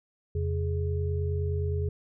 sine tone cluster, 86.2 / 135.8 / 415.4 Hz, F2 / C#3 / G#4, -22 / -35 / 0 cents, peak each -27 / -34 / -34 dBFS, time 0.35-1.89 s, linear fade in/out 5 ms, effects none

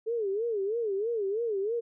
sine tone with vibrato, 427.8 Hz, A4, 49 cents flat, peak -27 dBFS, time 0.06-1.81 s, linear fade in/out 20 ms, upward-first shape sine, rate 3.1 Hz, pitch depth 180 cents each way, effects none

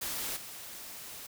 white noise with level steps, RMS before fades -36 / -45 dBFS, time 0.01-1.27 s, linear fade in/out 10 ms, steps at 0.36 s, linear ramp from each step 10 ms, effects none

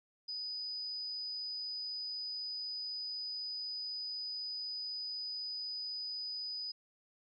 sine tone, 4978 Hz, D#8, in tune, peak -38 dBFS, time 0.28-6.72 s, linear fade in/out 10 ms, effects none

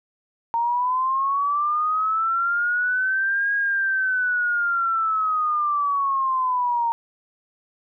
sine linear two-way sweep, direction up then down, 921 to 1641 to 921 Hz, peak -19 dBFS, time 0.54-6.92 s, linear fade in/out 0 ms, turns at 3.54 s, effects none

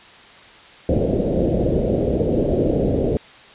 white low-pass noise, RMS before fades -19 dBFS, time 0.89-3.17 s, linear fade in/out 0 ms, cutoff 580 Hz, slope 48 dB/octave, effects white hiss -44 dBFS RMS until 3.54 s + resampled to 8000 Hz

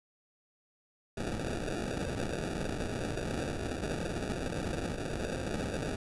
blue noise with sample-and-hold, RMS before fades -35 dBFS, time 1.17-5.96 s, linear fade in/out 5 ms, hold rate 1050 Hz, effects resampled to 24000 Hz

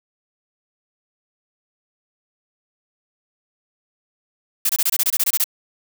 blue noise bursts, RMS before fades -18 dBFS, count 12, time 4.65-5.442 s, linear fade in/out 5 ms, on 44 ms, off 24 ms, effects none

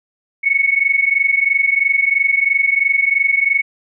sine tone pair together, 2200 / 2223 Hz, C#7 / C#7, -14 / +4 cents, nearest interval unison, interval 18 cents, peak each -15 dBFS, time 0.43-3.62 s, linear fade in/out 20 ms, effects none

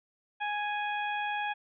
harmonic tone, 830.6 Hz, G#5, in tune, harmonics 1 / 2 / 3 / 4, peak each -32 / -36 / -38 / -44 dBFS, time 0.4-1.54 s, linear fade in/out 20 ms, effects none

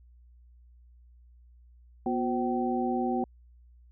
sine tone cluster, 243.6 / 361.4 / 520 / 767 Hz, B3 / F#4 / C5 / G5, -24 / -41 / -11 / -38 cents, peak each -29 / -32 / -38 / -31 dBFS, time 2.06-3.24 s, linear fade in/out 2 ms, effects added 60 Hz sine -53 dBFS peak until 3.91 s

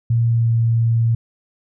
sine tone with pitch glide, 116.54 to 115.2 Hz, A#2 to A#2, 0 to -20 cents, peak -13 dBFS, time 0.1-1.15 s, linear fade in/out 5 ms, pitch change -20 cents, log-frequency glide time 0.26-0.52 s, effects none

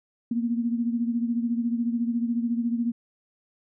sine beating tone pair, 233.1 / 247.1 Hz, A#3 / B3, 0 / +1 cents, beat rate 14 Hz, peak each -24 / -30 dBFS, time 0.31-2.92 s, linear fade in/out 5 ms, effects none

